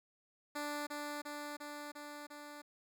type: tone with echo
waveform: 10% pulse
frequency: 293.7 Hz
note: D4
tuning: in tune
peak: -30 dBFS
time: 0.55-0.87 s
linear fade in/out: 10 ms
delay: 350 ms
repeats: 5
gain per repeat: -2 dB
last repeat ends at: 2.62 s
effects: none